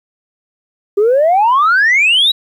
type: exponential sweep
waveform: sine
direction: up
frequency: 392 to 3951 Hz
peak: -6 dBFS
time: 0.97-2.32 s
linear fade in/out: 10 ms
effects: tanh soft clip ceiling -5 dBFS + 8-bit